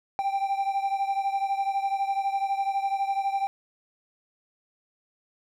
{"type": "beating tone pair", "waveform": "triangle", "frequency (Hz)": [784, 796], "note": ["G5", "G5"], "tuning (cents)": [0, 26], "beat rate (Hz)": 12, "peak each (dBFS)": [-24, -28], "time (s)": [0.19, 3.47], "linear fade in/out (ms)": 0, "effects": []}